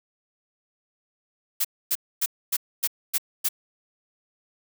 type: noise bursts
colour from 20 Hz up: blue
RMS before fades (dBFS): -23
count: 7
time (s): 1.6-3.489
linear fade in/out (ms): 10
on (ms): 47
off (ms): 260
effects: none